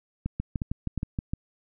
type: two click trains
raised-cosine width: 5 ms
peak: -16 / -16 dBFS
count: 4 / 6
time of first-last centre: 0.26-1.335 / 0.4-1.189 s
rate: 2.79 / 6.34 Hz
effects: none